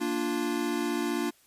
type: chord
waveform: square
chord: Bb major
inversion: none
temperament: equal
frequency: 233.1 / 293.7 / 349.2 Hz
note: Bb3 / D4 / F4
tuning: 0 / 0 / 0 cents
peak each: -34 / -32 / -32 dBFS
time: 0-1.31 s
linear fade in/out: 20 ms
effects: white hiss -62 dBFS RMS until 1.46 s + resampled to 32000 Hz